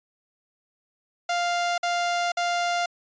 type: tone bursts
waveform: sawtooth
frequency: 698.5 Hz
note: F5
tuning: in tune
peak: -19 dBFS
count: 3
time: 1.29-2.86 s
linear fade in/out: 5 ms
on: 490 ms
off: 50 ms
effects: resampled to 16000 Hz